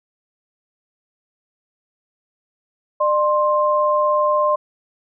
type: tone pair together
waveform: sine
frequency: 601 / 1052.8 Hz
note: D5 / C6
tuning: +40 / +10 cents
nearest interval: minor seventh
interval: 970 cents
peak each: -17 dBFS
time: 3-4.56 s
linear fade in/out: 10 ms
effects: none